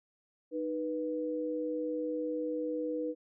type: tone pair together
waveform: sine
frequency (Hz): 308.7 / 490.1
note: D#4 / B4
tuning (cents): -14 / -13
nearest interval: minor sixth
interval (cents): 801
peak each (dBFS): -35 / -34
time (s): 0.51-3.15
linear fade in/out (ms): 50
effects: none